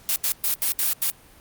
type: noise bursts at uneven times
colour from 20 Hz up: blue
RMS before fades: -22 dBFS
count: 6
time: 0.09-0.16 / 0.24-0.32 / 0.44-0.54 / 0.62-0.72 / 0.79-0.93 / 1.02-1.1 s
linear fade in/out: 0 ms
effects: pink hiss -51 dBFS RMS until 1.4 s + Opus 48 kbps